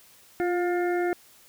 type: harmonic tone with a mistuned harmonic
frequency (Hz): 354.9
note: F4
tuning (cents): +28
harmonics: 1 / 2 / 4 / 5 / 6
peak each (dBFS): -24 / -30 / -36 / -38 / -40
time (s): 0.4-1.13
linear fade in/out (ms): 0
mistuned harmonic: 1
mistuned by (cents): -23
effects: white hiss -55 dBFS RMS until 1.48 s